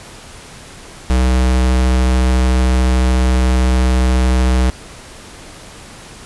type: tone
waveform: square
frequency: 63.3 Hz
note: B1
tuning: 43 cents sharp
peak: -11 dBFS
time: 1.1-4.7 s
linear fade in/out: 0 ms
effects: pink hiss -36 dBFS RMS until 6.25 s + resampled to 24000 Hz